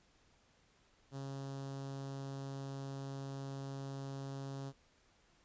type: tone with notch filter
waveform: sawtooth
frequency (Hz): 136.8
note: C#3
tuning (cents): -23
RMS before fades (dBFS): -44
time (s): 1.11-4.73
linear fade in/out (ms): 50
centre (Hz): 2200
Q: 0.91
effects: pink hiss -70 dBFS RMS until 5.44 s + resampled to 16000 Hz